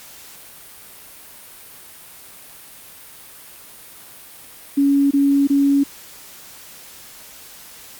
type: tone bursts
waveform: sine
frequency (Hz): 280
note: C#4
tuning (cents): +18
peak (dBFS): -12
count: 3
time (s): 4.77-5.838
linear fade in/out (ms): 10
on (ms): 340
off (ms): 24
effects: white hiss -41 dBFS RMS until 7.99 s + Opus 48 kbps